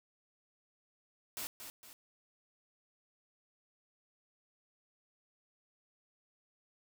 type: noise with echo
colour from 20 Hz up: white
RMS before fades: -41 dBFS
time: 1.37-1.47 s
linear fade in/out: 0 ms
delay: 230 ms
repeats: 2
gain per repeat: -7 dB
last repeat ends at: 1.93 s
effects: none